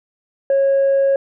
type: tone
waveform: sine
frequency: 548 Hz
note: C#5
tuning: 20 cents flat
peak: -10 dBFS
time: 0.5-1.16 s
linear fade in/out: 2 ms
effects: tanh soft clip ceiling -10 dBFS